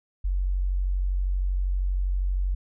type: tone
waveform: sine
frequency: 46.32 Hz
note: F#1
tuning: 3 cents sharp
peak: -22 dBFS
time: 0.24-2.55 s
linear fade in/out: 10 ms
effects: none